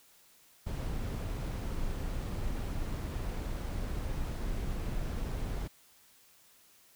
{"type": "noise", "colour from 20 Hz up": "brown", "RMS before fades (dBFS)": -35, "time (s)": [0.66, 5.68], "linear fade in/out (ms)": 10, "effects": ["white hiss -62 dBFS RMS until 6.95 s"]}